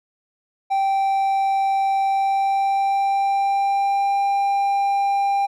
triangle tone with pitch glide, 781 to 796 Hz, G5 to G5, -7 to +26 cents, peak -15 dBFS, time 0.7-5.47 s, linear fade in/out 20 ms, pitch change +33 cents, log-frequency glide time 2.05-4.19 s, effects none

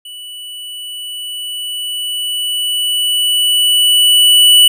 square tone with level ramp, 2960 Hz, F#7, in tune, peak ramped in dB -29 to -4 dBFS, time 0.05-4.68 s, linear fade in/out 5 ms, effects none

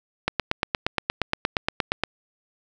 click train, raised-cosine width 0.3 ms, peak -5 dBFS, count 16, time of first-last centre 0.28-2.036 s, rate 8.54 Hz, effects none

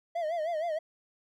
triangle tone with vibrato, 651 Hz, E5, 22 cents flat, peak -27 dBFS, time 0.15-0.79 s, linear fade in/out 10 ms, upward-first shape sine, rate 6.4 Hz, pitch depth 120 cents each way, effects none

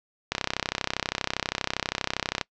click train, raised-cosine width 0.2 ms, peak -7 dBFS, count 69, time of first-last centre 0.32-2.412 s, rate 32.5 Hz, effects noise-tail reverb RT60 0.1 s tail -24 dB re dry + low-pass 6000 Hz 12 dB/octave

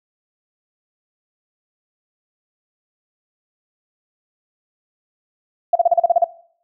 sine tone bursts, 690 Hz, F5, 21 cents flat, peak -9 dBFS, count 9, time 5.73-6.243 s, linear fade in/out 5 ms, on 25 ms, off 36 ms, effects noise-tail reverb RT60 0.6 s tail -19 dB re dry

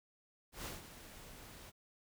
pink noise with ADSR envelope, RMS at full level -43 dBFS, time 0.52-1.72 s, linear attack 130 ms, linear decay 160 ms, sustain -11 dB, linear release 35 ms, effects none

